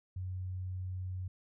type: tone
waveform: sine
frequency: 92.3 Hz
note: F#2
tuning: 4 cents flat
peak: -36 dBFS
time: 0.16-1.28 s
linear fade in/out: 5 ms
effects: none